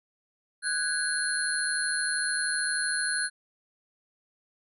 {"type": "tone cluster", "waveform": "sine", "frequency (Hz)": [1495, 1648, 4212, 9770], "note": ["F#6", "G#6", "C8", "D#9"], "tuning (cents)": [17, -14, 11, -33], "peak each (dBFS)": [-30, -32, -34, -31], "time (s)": [0.62, 3.3], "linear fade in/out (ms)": 50, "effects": []}